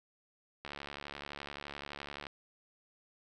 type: click train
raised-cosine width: 0.3 ms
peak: -26 dBFS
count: 117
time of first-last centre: 0.65-2.268 s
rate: 71.7 Hz
effects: none